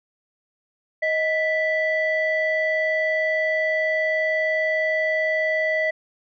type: tone pair together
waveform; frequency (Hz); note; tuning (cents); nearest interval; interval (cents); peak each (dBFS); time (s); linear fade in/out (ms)
sine; 629.7 / 1975.5; D#5 / B6; +21 / 0; octave + minor sixth; 1979; -21; 1.02-5.91; 10
effects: tanh soft clip ceiling -14 dBFS